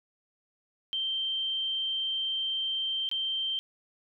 sine tone with dropouts, 3136 Hz, G7, in tune, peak -28 dBFS, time 0.93-3.59 s, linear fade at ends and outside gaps 0 ms, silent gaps 3.09-3.114 s, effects none

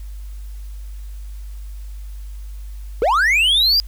triangle linear sweep, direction up, 410 to 4922 Hz, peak -11 dBFS, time 3.02-3.8 s, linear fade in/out 0 ms, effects added 50 Hz sine -29 dBFS peak until 3.87 s + white hiss -52 dBFS RMS until 3.87 s

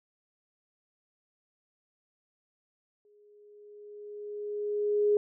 sine tone with exponential growth, 415.3 Hz, G#4, in tune, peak -20 dBFS, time 3.05-5.17 s, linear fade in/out 1 ms, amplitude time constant 460 ms, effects none

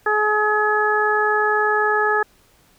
harmonic tone, 423.9 Hz, G#4, 35 cents sharp, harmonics 1 / 2 / 3 / 4, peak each -21 / -22 / -22 / -20 dBFS, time 0.06-2.23 s, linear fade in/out 5 ms, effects pink hiss -56 dBFS RMS until 2.78 s

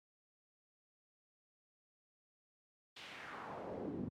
brown noise with band-pass filter sweep, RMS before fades -45 dBFS, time 2.96-4.09 s, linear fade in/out 10 ms, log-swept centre 3600 to 210 Hz, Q 1.7, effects high-pass 100 Hz 12 dB/octave + MP3 96 kbps

